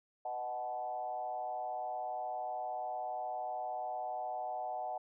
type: tone with frequency modulation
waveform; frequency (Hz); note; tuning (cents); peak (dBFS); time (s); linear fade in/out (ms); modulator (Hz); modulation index
sine; 743; F#5; +7; -36; 0.25-4.98; 5; 123; 0.98
effects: none